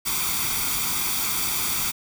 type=noise with comb filter; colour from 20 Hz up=white; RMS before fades=-25 dBFS; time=0.05-1.92 s; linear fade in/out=20 ms; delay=0.86 ms; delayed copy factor=+0.7; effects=none